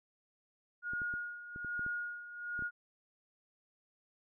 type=tone with tremolo; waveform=sine; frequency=1435 Hz; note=F6; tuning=47 cents sharp; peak=-34 dBFS; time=0.82-2.71 s; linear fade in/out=50 ms; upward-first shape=sine; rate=1.2 Hz; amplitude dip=75%
type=clicks; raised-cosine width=3 ms; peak=-36 dBFS; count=9; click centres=0.935 / 1.018 / 1.139 / 1.561 / 1.647 / 1.794 / 1.864 / 2.592 / 2.623 s
effects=none